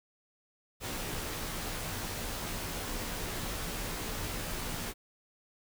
pink noise with comb filter, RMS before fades -37 dBFS, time 0.8-4.94 s, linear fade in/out 50 ms, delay 15 ms, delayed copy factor -0.55, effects none

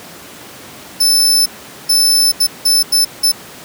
sawtooth tone bursts at uneven times, 5274 Hz, E8, in tune, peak -6 dBFS, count 6, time 1-1.46 / 1.89-2.32 / 2.4-2.47 / 2.65-2.83 / 2.92-3.05 / 3.23-3.32 s, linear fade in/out 10 ms, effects pink hiss -34 dBFS RMS until 3.64 s + high-pass 150 Hz 12 dB/octave

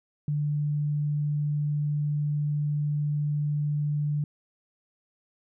sine tone, 147.7 Hz, D3, 10 cents sharp, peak -24 dBFS, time 0.28-4.24 s, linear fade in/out 2 ms, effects none

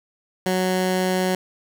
15% pulse tone, 185 Hz, F#3, in tune, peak -13 dBFS, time 0.46-1.35 s, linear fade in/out 2 ms, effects none

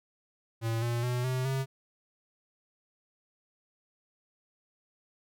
square tone with pitch steps, 113.9 / 118.6 / 123.49 / 128.59 / 133.89 Hz, A#2 / A#2 / B2 / C3 / C3, -40 / +30 / 0 / -30 / +40 cents, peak -29 dBFS, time 0.61-1.66 s, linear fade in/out 50 ms, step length 210 ms, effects none

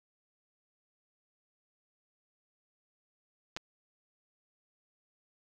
clicks, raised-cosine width 0.2 ms, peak -19 / -24 dBFS, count 2, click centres 3.565 / 3.571 s, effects none

